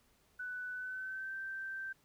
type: tone with pitch glide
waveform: sine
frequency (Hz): 1492 to 1561.7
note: F#6 to G6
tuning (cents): +14 to -7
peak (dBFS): -39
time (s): 0.39-1.93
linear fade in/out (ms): 10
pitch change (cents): +79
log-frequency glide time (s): 0.72-1.35
effects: pink hiss -71 dBFS RMS until 2.04 s